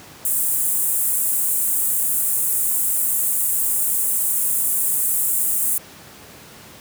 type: high-pass noise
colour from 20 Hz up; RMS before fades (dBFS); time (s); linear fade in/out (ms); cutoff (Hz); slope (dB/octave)
pink; -20; 0.25-5.78; 2; 8100; 48
effects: pink hiss -42 dBFS RMS until 6.8 s + high-pass 100 Hz 12 dB/octave

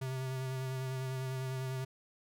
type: tone with vibrato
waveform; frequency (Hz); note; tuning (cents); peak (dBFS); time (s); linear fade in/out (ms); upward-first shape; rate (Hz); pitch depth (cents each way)
square; 130.81; C3; 0; -36; 0.01-1.85; 10; sine; 10; 22
effects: none

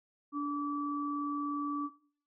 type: tone pair together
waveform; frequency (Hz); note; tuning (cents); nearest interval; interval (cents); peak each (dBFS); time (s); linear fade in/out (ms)
sine; 290.6 / 1153.7; D4 / D6; -18 / -31; 2 octaves; 2387; -33 / -36; 0.32-1.9; 50
effects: noise-tail reverb RT60 0.5 s tail -18 dB re dry

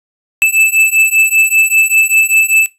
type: beating tone pair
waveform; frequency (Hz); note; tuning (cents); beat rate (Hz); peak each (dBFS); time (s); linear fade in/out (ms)
square; 2628 / 2633.1; E7 / E7; -6 / -3; 5.1; -11; 0.42-2.66; 0
effects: noise-tail reverb RT60 0.2 s tail -18 dB re dry + resampled to 32000 Hz

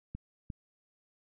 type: clicks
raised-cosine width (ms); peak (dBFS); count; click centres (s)
5; -27; 2; 0.15 / 0.502
effects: none

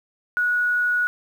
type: tone with quantisation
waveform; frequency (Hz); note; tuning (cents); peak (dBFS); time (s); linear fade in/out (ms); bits
sine; 1461; F#6; -22; -18; 0.37-1.07; 0; 8
effects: none

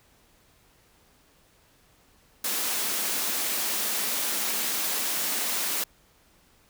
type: high-pass noise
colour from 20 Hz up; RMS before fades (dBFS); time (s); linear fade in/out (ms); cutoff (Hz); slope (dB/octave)
white; -28; 2.44-5.84; 5; 180; 96
effects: pink hiss -61 dBFS RMS until 6.69 s

